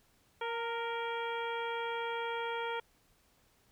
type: harmonic tone with a mistuned harmonic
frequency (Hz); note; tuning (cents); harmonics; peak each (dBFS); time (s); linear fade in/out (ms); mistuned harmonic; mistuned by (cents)
466.7; A#4; +2; 1 / 2 / 3 / 4 / 5 / 6 / 7; -38 / -38 / -42 / -47 / -45 / -54 / -47; 0.41-2.8; 5; 2; -25
effects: pink hiss -69 dBFS RMS until 3.71 s